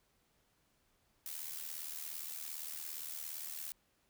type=noise with amplitude modulation; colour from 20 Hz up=blue; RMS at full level=-41 dBFS; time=1.26-3.72 s; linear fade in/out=0 ms; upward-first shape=sine; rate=77.4 Hz; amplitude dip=70%; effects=pink hiss -75 dBFS RMS until 4.09 s